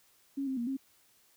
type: tone with pitch steps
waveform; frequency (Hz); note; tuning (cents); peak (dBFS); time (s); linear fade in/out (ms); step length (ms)
sine; 275.8 / 264.4 / 236.6 / 268.6; C#4 / C4 / A#3 / C4; -9 / +18 / +26 / +46; -31; 0.37-0.77; 10; 100
effects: white hiss -66 dBFS RMS until 1.36 s